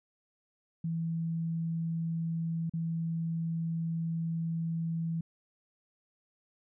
sine tone with dropouts, 164.81 Hz, E3, in tune, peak -30 dBFS, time 0.84-5.21 s, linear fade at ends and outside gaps 5 ms, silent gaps 2.697-2.736 s, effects none

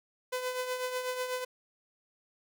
sawtooth tone with tremolo, 505 Hz, B4, 39 cents sharp, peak -26 dBFS, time 0.32-1.45 s, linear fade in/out 10 ms, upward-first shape triangle, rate 8.1 Hz, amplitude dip 60%, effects none

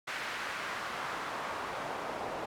pink noise with band-pass filter sweep, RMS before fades -38 dBFS, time 0.07-2.46 s, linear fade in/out 10 ms, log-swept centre 1800 to 710 Hz, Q 1.2, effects none

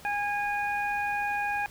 harmonic tone, 820 Hz, G#5, 22 cents flat, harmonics 1 / 2 / 3, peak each -29 / -32 / -34 dBFS, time 0.05-1.66 s, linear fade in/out 0 ms, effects pink hiss -50 dBFS RMS until 1.7 s

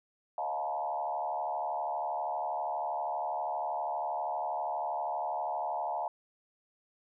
sine tone with frequency modulation, 784 Hz, G5, in tune, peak -31 dBFS, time 0.38-6.08 s, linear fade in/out 2 ms, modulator 72.5 Hz, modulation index 2.2, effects none

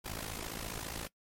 pink noise with amplitude modulation, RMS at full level -37 dBFS, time 0.04-1.08 s, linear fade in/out 20 ms, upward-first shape sine, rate 54.7 Hz, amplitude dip 85%, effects noise-tail reverb RT60 0.1 s tail -21 dB re dry + MP3 64 kbps

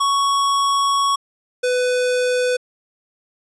square tone pair in turn, 1113 / 498.7 Hz, C#6 / B4, +7 / +17 cents, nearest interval octave + major second, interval 1390 cents, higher first, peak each -16 / -17 dBFS, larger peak first, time 0-1.16 / 1.63-2.57 s, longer first, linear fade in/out 10 ms, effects resampled to 22050 Hz

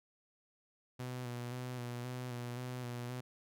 sawtooth tone with vibrato, 123.47 Hz, B2, in tune, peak -36 dBFS, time 0.99-3.21 s, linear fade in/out 10 ms, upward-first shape square, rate 1.9 Hz, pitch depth 29 cents each way, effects none

